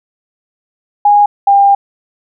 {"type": "tone pair in turn", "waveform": "sine", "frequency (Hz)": [823, 799.1], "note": ["G#5", "G5"], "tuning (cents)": [-16, 33], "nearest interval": "minor second", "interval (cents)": 51, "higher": "first", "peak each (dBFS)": -4, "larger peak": "neither", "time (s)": [[1.05, 1.26], [1.47, 1.75]], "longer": "second", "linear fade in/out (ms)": 5, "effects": []}